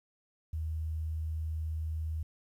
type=tone; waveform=sine; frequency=79.2 Hz; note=D#2; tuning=31 cents sharp; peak=-32 dBFS; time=0.53-2.23 s; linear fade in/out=5 ms; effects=11-bit